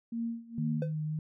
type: tone with tremolo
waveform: sine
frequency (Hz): 231.4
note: A#3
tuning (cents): -13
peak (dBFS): -30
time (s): 0.12-0.82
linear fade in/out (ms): 5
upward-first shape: sine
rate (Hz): 2.2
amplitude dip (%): 90
type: tone with vibrato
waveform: sine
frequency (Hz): 154.2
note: D#3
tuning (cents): -15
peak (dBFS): -31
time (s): 0.58-1.19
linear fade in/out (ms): 2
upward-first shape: triangle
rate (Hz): 3.8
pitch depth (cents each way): 15
type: tone with exponential decay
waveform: triangle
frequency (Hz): 509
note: C5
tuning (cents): -48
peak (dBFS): -27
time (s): 0.82-0.94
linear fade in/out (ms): 2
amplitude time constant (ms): 25
effects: none